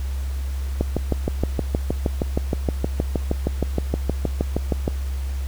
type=click train; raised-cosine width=2 ms; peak=-7 dBFS; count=27; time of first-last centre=0.81-4.879 s; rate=6.39 Hz; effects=added 67 Hz sine -23 dBFS peak until 5.47 s + pink hiss -43 dBFS RMS until 5.47 s